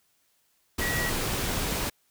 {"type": "tone in noise", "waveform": "sine", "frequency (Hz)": 1923, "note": "B6", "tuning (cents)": -47, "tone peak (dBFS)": -29, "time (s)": [0.81, 1.1], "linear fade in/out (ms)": 10, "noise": "pink", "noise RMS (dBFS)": -29, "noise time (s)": [0.78, 1.9], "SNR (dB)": -3, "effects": ["white hiss -69 dBFS RMS until 2.1 s"]}